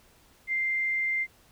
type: tone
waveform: sine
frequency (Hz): 2093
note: C7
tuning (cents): 0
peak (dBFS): -25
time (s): 0.47-1.27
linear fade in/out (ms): 50
effects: pink hiss -60 dBFS RMS until 1.51 s